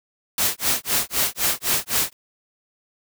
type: noise with tremolo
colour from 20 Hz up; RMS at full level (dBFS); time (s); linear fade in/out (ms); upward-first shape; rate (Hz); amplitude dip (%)
white; -19; 0.38-2.13; 2; sine; 3.9; 100
effects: none